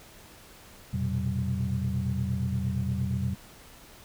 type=tone cluster; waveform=sine; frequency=86.5 / 119.1 / 127.7 / 191 Hz; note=F2 / A#2 / C3 / G3; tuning=-16 / +38 / -42 / -45 cents; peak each=-31 dBFS; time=0.93-3.35 s; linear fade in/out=10 ms; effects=tanh soft clip ceiling -18 dBFS + pink hiss -51 dBFS RMS until 4.04 s